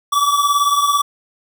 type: beating tone pair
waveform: square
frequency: 1146 / 1164 Hz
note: D6 / D6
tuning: -43 / -16 cents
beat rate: 18 Hz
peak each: -15 / -20 dBFS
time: 0.12-1.02 s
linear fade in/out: 10 ms
effects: none